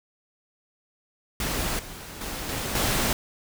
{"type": "noise with level steps", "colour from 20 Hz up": "pink", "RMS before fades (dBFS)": [-28, -40, -33, -30, -24], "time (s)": [1.4, 3.13], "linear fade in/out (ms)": 2, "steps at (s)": [1.79, 2.21, 2.49, 2.75], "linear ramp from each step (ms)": 2, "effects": []}